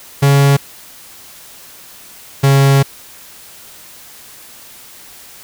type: tone pair in turn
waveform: 45% pulse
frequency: 140 / 137.75 Hz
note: C#3 / C#3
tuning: +18 / -11 cents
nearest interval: unison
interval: 29 cents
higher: first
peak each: -7 dBFS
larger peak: neither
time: 0.22-0.57 / 2.43-2.83 s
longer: second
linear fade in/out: 10 ms
effects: white hiss -38 dBFS RMS until 5.43 s